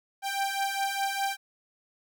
sawtooth beating tone pair, 784 / 788.9 Hz, G5 / G5, 0 / +11 cents, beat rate 4.9 Hz, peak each -28 / -26 dBFS, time 0.22-1.37 s, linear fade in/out 50 ms, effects none

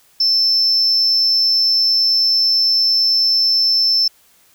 sine tone with amplitude modulation, 5310 Hz, E8, 12 cents sharp, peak -9 dBFS, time 0.2-4.08 s, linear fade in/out 5 ms, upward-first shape sine, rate 109 Hz, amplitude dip 25%, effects tanh soft clip ceiling -9 dBFS + white hiss -53 dBFS RMS until 4.54 s

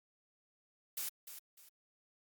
blue noise with echo, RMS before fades -39 dBFS, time 0.97-1.09 s, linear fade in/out 5 ms, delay 300 ms, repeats 2, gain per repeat -10 dB, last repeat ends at 1.69 s, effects Opus 48 kbps

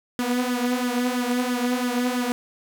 sawtooth tone with flanger, 246.9 Hz, B3, in tune, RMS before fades -24 dBFS, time 0.19-2.32 s, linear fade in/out 0 ms, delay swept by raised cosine 0.58 to 4.68 ms, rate 3 Hz, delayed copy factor +0.65, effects none

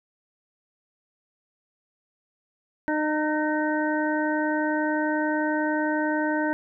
harmonic tone with a mistuned harmonic, 305.2 Hz, D#4, 33 cents flat, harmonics 1 / 2 / 3 / 5 / 6, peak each -25 / -29 / -30 / -30 / -35 dBFS, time 2.88-6.53 s, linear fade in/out 0 ms, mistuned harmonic 6, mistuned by +26 cents, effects none

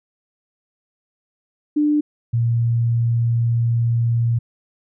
sine tone pair in turn, 297.8 / 117.09 Hz, D4 / A#2, +24 / +8 cents, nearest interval octave + major third, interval 1616 cents, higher first, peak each -14 / -15 dBFS, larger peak first, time 1.76-2.01 / 2.33-4.39 s, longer second, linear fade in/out 10 ms, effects none

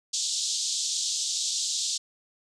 white band-pass noise, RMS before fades -29 dBFS, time 0.13-1.98 s, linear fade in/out 10 ms, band 3400 to 7800 Hz, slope 48 dB/octave, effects none

